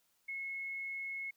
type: tone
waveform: sine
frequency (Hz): 2179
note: C#7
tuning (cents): -30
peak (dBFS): -38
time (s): 0.28-1.31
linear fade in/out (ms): 10
effects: white hiss -75 dBFS RMS until 1.36 s